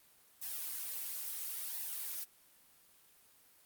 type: noise with flanger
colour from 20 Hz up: blue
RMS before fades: -41 dBFS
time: 0.41-2.25 s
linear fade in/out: 20 ms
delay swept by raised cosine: 1.1 to 5 ms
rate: 0.72 Hz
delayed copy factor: +0.65
effects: white hiss -65 dBFS RMS until 3.65 s + Opus 32 kbps